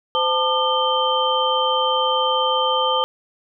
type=tone cluster; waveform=sine; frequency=515 / 887 / 1206 / 3117 Hz; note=C5 / A5 / D6 / G7; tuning=-28 / +14 / +46 / -11 cents; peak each=-22 dBFS; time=0.15-3.04 s; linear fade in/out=0 ms; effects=none